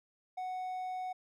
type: tone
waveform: triangle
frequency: 740 Hz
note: F#5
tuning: in tune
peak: -34 dBFS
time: 0.37-1.13 s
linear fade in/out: 10 ms
effects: none